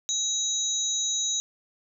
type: tone cluster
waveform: sine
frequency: 3850 / 6150 / 6730 Hz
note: B7 / G8 / G#8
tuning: -45 / -34 / +22 cents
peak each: -29 dBFS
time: 0.09-1.4 s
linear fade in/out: 0 ms
effects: none